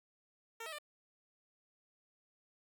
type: tone with pitch steps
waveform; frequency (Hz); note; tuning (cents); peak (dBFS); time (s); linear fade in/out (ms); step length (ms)
10% pulse; 456 / 642 / 596; A#4 / E5 / D5; -38 / -46 / +25; -35; 0.6-0.786; 5; 62
effects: none